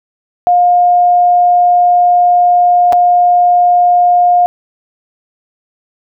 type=tone with dropouts; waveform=sine; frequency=710 Hz; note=F5; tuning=28 cents sharp; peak=-5 dBFS; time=0.47-4.46 s; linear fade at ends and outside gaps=0 ms; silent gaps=2.924-2.93 s; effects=none